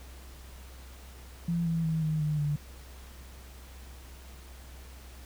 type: tone with pitch steps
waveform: sine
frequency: 170 / 165.16 / 160.46 / 155.89 / 151.45 / 147.14 Hz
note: F3 / E3 / E3 / D#3 / D#3 / D3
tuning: -46 / +4 / -46 / +4 / -46 / +4 cents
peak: -26 dBFS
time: 1.48-2.56 s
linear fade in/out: 5 ms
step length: 180 ms
effects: added 64 Hz sine -46 dBFS peak until 5.25 s + pink hiss -53 dBFS RMS until 5.25 s